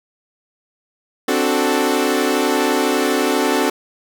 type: chord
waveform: sawtooth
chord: D dominant seventh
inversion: third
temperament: equal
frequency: 261.6 / 293.7 / 370 / 440 Hz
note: C4 / D4 / F#4 / A4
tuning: 0 / 0 / 0 / 0 cents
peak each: -17 dBFS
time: 1.28-3.7 s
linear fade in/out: 5 ms
effects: none